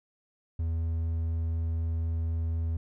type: tone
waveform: triangle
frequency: 82 Hz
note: E2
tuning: 9 cents flat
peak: -25 dBFS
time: 0.59-2.77 s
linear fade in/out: 5 ms
effects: none